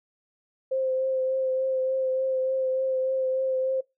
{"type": "tone with vibrato", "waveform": "sine", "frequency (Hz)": 523.3, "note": "C5", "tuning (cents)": 0, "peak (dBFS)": -23, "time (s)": [0.71, 3.81], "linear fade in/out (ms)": 10, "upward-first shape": "triangle", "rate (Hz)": 3.4, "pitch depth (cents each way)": 20, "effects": ["noise-tail reverb RT60 0.2 s tail -22 dB re dry"]}